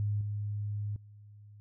sine tone with level steps, 103.6 Hz, G#2, 4 cents flat, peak -28 / -32 / -50 dBFS, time 0-1.6 s, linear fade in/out 0 ms, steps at 0.21 / 0.96 s, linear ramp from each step 2 ms, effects none

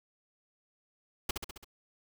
pink noise with echo, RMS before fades -31 dBFS, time 1.29-1.31 s, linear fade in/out 5 ms, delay 67 ms, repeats 5, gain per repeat -4 dB, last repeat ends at 1.645 s, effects none

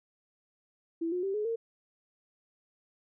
sine tone with pitch steps, 331.4 / 359.3 / 389.6 / 422.4 / 458 Hz, E4 / F4 / G4 / G#4 / A#4, +9 / +49 / -11 / +29 / -31 cents, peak -29 dBFS, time 1.01-1.56 s, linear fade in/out 10 ms, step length 110 ms, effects none

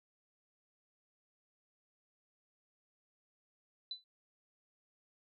sine tone with exponential decay, 3994 Hz, B7, 19 cents sharp, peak -35 dBFS, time 3.91-4.04 s, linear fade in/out 2 ms, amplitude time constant 27 ms, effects none

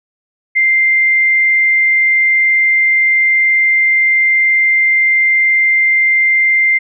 sine tone, 2093 Hz, C7, in tune, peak -8 dBFS, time 0.55-6.79 s, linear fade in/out 20 ms, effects none

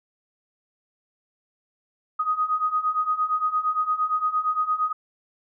sine beating tone pair, 1244 / 1252.7 Hz, D#6 / D#6, -1 / +11 cents, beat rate 8.7 Hz, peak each -26 / -23 dBFS, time 2.19-4.93 s, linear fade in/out 10 ms, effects none

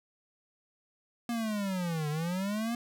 square linear two-way sweep, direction down then up, 239.1 to 146.83 to 239.1 Hz, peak -31 dBFS, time 1.29-2.75 s, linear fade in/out 2 ms, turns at 2.09 s, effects none

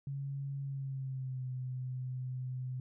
sine tone with pitch glide, 138.59 to 127.82 Hz, C#3 to C3, 0 to -40 cents, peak -36 dBFS, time 0.07-2.8 s, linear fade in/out 2 ms, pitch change -140 cents, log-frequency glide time 0.62-1.47 s, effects none

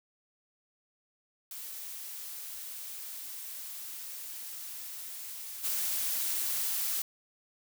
blue noise with level steps, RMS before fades -42 / -32 dBFS, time 1.51-7.02 s, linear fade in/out 2 ms, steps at 5.63 s, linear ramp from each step 20 ms, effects none

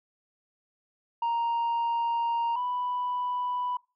sine tone pair in turn, 933 / 988.8 Hz, A#5 / B5, +1 / +2 cents, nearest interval minor second, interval 101 cents, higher second, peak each -22 / -26 dBFS, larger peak first, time 1.22-2.56 / 2.56-3.77 s, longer first, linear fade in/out 5 ms, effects noise-tail reverb RT60 0.3 s tail -24 dB re dry + tanh soft clip ceiling -24 dBFS

